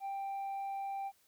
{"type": "tone with tanh clipping", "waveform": "triangle", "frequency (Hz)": 787, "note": "G5", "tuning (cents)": 7, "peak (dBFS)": -37, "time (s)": [0, 1.12], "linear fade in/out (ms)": 50, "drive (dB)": 7, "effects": ["white hiss -70 dBFS RMS until 1.27 s"]}